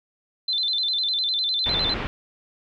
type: tone with vibrato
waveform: sine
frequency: 3800 Hz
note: A#7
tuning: 33 cents sharp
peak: -21 dBFS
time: 0.48-1.94 s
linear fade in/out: 5 ms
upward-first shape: square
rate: 9.9 Hz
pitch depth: 120 cents each way
type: low-pass noise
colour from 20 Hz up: pink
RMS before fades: -29 dBFS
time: 1.66-2.07 s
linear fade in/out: 0 ms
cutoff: 3300 Hz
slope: 24 dB/octave
effects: none